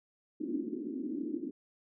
pink band-pass noise, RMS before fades -37 dBFS, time 0.4-1.51 s, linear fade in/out 10 ms, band 250 to 330 Hz, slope 48 dB/octave, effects none

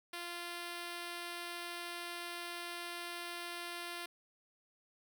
5% pulse tone, 346.8 Hz, F4, 12 cents flat, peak -30 dBFS, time 0.13-4.06 s, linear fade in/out 5 ms, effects none

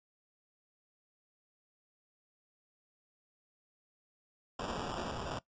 white noise with sample-and-hold, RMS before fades -39 dBFS, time 4.59-5.39 s, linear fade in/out 5 ms, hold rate 2100 Hz, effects noise-tail reverb RT60 0.1 s tail -18 dB re dry + resampled to 16000 Hz

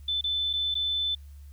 sine tone with dropouts, 3520 Hz, A7, in tune, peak -25 dBFS, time 0.08-1.15 s, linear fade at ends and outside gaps 5 ms, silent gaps 0.211-0.24 / 0.531-0.535 / 0.743-0.752 s, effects added 71 Hz sine -43 dBFS peak until 1.52 s + white hiss -65 dBFS RMS until 1.52 s

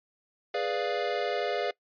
square chord, G# diminished seventh, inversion none, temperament equal, 415.3 / 493.9 / 587.3 / 698.5 Hz, G#4 / B4 / D5 / F5, 0 / 0 / 0 / 0 cents, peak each -34 dBFS, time 0.54-1.71 s, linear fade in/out 5 ms, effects noise-tail reverb RT60 0.1 s tail -22 dB re dry + resampled to 11025 Hz

